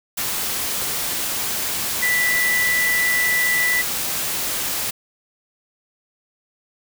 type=tone in noise; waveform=sine; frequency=1975.5 Hz; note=B6; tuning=in tune; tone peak=-17 dBFS; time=2.02-3.82 s; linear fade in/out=10 ms; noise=white; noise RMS=-24 dBFS; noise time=0.17-4.91 s; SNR=+4 dB; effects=none